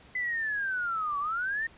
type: linear two-way sweep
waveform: sine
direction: down then up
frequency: 2023 to 1122 to 1853 Hz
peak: -28 dBFS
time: 0.15-1.67 s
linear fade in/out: 5 ms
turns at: 1.19 s
effects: pink hiss -55 dBFS RMS until 1.77 s + resampled to 8000 Hz